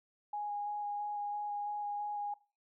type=tone with vibrato; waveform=sine; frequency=826 Hz; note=G#5; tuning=10 cents flat; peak=-35 dBFS; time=0.33-2.34 s; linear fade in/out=5 ms; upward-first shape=square; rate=3 Hz; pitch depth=9 cents each way; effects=noise-tail reverb RT60 0.3 s tail -19 dB re dry